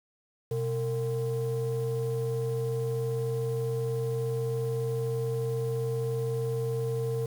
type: tone pair together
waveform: sine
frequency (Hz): 125.49 / 455.8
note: B2 / A#4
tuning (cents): +28 / -39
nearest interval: octave + minor seventh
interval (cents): 2233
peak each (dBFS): -28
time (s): 0.51-7.26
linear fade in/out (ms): 5
effects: tanh soft clip ceiling -24 dBFS + 8-bit